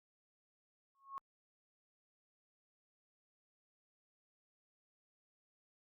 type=tone with exponential growth; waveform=sine; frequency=1094 Hz; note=C#6; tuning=23 cents flat; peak=-38 dBFS; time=0.95-1.18 s; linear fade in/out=0 ms; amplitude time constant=48 ms; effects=Opus 48 kbps